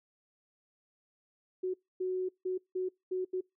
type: tone bursts at uneven times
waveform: sine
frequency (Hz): 370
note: F#4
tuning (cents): 0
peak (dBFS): -30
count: 6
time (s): 1.63-1.74 / 2-2.29 / 2.45-2.58 / 2.75-2.89 / 3.11-3.25 / 3.33-3.41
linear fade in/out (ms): 10
effects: noise-tail reverb RT60 0.2 s tail -25 dB re dry